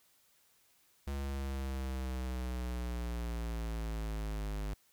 square linear sweep, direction down, 70 to 50.4 Hz, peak -36 dBFS, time 1.07-4.74 s, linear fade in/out 5 ms, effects white hiss -69 dBFS RMS until 4.92 s

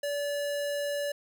square tone, 576 Hz, D5, 34 cents flat, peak -30 dBFS, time 0.03-1.12 s, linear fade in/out 5 ms, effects none

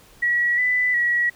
sine tone with pitch steps, 1924 / 1993 / 1921 Hz, B6 / B6 / B6, -46 / +15 / -48 cents, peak -17 dBFS, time 0.22-1.3 s, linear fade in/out 10 ms, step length 360 ms, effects pink hiss -51 dBFS RMS until 1.35 s

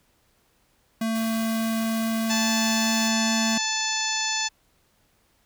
square tone, 224.4 Hz, A3, 34 cents sharp, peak -24 dBFS, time 1.01-3.58 s, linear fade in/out 5 ms
white noise, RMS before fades -39 dBFS, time 1.15-3.08 s, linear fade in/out 2 ms
harmonic tone, 875 Hz, A5, 10 cents flat, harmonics 1 / 2 / 3 / 4 / 5 / 6 / 7 / 8, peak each -32 / -32 / -32 / -32 / -32 / -32 / -32 / -32 dBFS, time 2.29-4.49 s, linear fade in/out 20 ms
effects pink hiss -65 dBFS RMS until 5.45 s

